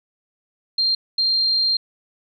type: tone bursts at uneven times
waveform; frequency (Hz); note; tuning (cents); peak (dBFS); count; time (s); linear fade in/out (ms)
sine; 4186; C8; 0; -16; 2; 0.78-0.95 / 1.18-1.77; 5
effects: none